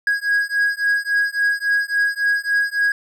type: beating tone pair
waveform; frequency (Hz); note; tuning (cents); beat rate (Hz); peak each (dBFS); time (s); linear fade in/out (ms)
triangle; 1647 / 1650.6; G#6 / G#6; -15 / -11; 3.6; -18; 0.07-2.92; 2
effects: none